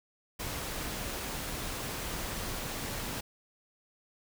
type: noise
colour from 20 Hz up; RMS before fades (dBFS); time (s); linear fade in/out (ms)
pink; -37; 0.39-3.21; 10
effects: none